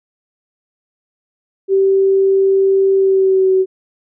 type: tone with pitch glide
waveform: sine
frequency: 387.7 to 377.5 Hz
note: G4 to F#4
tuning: -19 to +35 cents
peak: -9 dBFS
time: 1.68-3.66 s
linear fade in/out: 50 ms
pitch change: -46 cents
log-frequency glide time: 2.95-3.52 s
effects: none